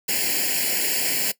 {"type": "noise with comb filter", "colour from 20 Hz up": "white", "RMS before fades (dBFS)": -23, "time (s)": [0.08, 1.32], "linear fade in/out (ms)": 10, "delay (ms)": 0.41, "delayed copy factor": 1, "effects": ["noise-tail reverb RT60 0.1 s tail -18 dB re dry", "high-pass 200 Hz 12 dB/octave"]}